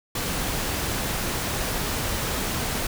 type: noise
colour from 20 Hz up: pink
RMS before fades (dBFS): -27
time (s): 0.15-2.87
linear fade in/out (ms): 5
effects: none